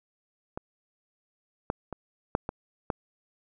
clicks, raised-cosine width 1 ms, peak -20 / -13 / -21 / -9 / -17 / -13 dBFS, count 6, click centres 0.575 / 1.701 / 1.927 / 2.351 / 2.491 / 2.902 s, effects none

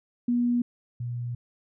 sine tone pair in turn, 241.4 / 120.7 Hz, B3 / B2, -39 / -39 cents, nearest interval octave, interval 1200 cents, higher first, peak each -21 / -29 dBFS, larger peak first, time 0.28-0.62 / 1-1.35 s, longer second, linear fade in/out 5 ms, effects none

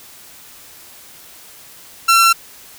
sawtooth tone, 1353 Hz, E6, 45 cents sharp, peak -5 dBFS, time 2.08-2.33 s, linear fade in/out 10 ms, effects white hiss -41 dBFS RMS until 2.78 s

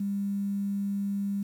sine tone, 200 Hz, G3, 35 cents sharp, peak -27 dBFS, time 0-1.43 s, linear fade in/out 5 ms, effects 9-bit

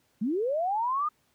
sine linear sweep, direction up, 192.1 to 1244.5 Hz, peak -25 dBFS, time 0.21-1.09 s, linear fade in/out 10 ms, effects pink hiss -69 dBFS RMS until 1.34 s + high-pass 80 Hz 12 dB/octave

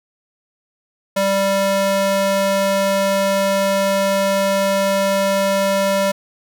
square tone with high-pass filter, 196 Hz, G3, in tune, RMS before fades -17 dBFS, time 1.16-6.12 s, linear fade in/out 10 ms, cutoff 410 Hz, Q 3.9, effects none

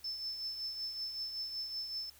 sine tone with tremolo, 5274 Hz, E8, in tune, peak -35 dBFS, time 0.04-2.1 s, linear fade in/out 5 ms, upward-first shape triangle, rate 5.3 Hz, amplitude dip 55%, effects added 73 Hz sine -67 dBFS peak until 2.19 s + white hiss -61 dBFS RMS until 2.19 s

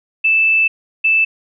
sine tone bursts at uneven times, 2637 Hz, E7, in tune, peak -10 dBFS, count 2, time 0.24-0.68 / 1.04-1.25 s, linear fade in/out 10 ms, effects none

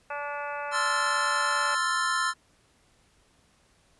harmonic tone, 289.3 Hz, D4, 26 cents flat, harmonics 2 / 3 / 4 / 5 / 6 / 7 / 8 / 9, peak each -37 / -36 / -39 / -37 / -45 / -47 / -49 / -43 dBFS, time 0.1-1.75 s, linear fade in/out 5 ms
square chord, F major seventh, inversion second, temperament equal, 1046.5 / 1318.5 / 1396.9 / 1760 Hz, C6 / E6 / F6 / A6, 0 / 0 / 0 / 0 cents, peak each -31 dBFS, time 0.71-2.34 s, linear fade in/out 50 ms
effects pink hiss -64 dBFS RMS until 3.99 s + resampled to 24000 Hz

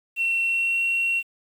sine tone with pitch glide, 2716 to 2732 Hz, F7 to F7, -49 to -39 cents, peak -19 dBFS, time 0.16-1.23 s, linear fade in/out 50 ms, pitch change +10 cents, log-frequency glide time 0.41-0.84 s, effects tanh soft clip ceiling -17 dBFS + 8-bit

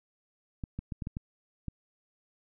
clicks, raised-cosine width 5 ms, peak -23 dBFS, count 7, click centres 0.638 / 0.79 / 0.922 / 1.022 / 1.071 / 1.169 / 1.683 s, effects none

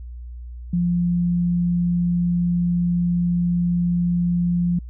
sine tone, 174.61 Hz, F3, in tune, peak -17 dBFS, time 0.73-4.79 s, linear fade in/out 5 ms, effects added 60 Hz sine -32 dBFS peak until 4.89 s

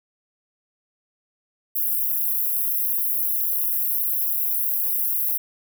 white high-pass noise, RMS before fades -23 dBFS, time 1.75-5.38 s, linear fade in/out 10 ms, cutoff 11000 Hz, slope 96 dB/octave, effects none

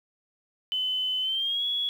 sine tone with pitch glide, 3030 to 3362 Hz, F#7 to G#7, +40 to +20 cents, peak -25 dBFS, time 0.72-1.89 s, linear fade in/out 0 ms, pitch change +180 cents, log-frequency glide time 1.21-1.65 s, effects 9-bit

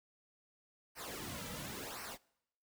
pink noise with flanger, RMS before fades -45 dBFS, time 0.95-2.18 s, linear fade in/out 50 ms, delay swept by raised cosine 0.28 to 2.78 ms, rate 0.94 Hz, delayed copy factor -0.8, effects noise-tail reverb RT60 0.8 s tail -24 dB re dry

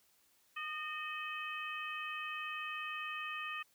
harmonic tone with a mistuned harmonic, 613 Hz, D#5, 26 cents flat, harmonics 2 / 3 / 4 / 5, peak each -43 / -45 / -43 / -49 dBFS, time 0.56-3.63 s, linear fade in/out 10 ms, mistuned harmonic 4, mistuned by +70 cents, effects white hiss -71 dBFS RMS until 3.74 s

